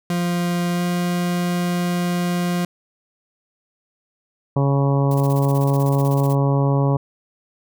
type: tone with pitch glide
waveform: 40% pulse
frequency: 174.61 to 176.03 Hz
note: F3 to F3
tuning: 0 to +14 cents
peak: -18 dBFS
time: 0.1-2.65 s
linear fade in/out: 2 ms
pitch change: +14 cents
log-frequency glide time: 0.73-0.82 s
type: harmonic tone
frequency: 139.1 Hz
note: C#3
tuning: 6 cents sharp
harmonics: 1 / 2 / 3 / 4 / 5 / 6 / 7 / 8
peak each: -16 / -24 / -26 / -26 / -32 / -32 / -30 / -33 dBFS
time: 4.56-6.97 s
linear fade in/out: 5 ms
type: noise with tremolo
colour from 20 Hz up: blue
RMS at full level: -36 dBFS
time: 5.11-6.35 s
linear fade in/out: 2 ms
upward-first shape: square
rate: 16 Hz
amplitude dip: 75%
effects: none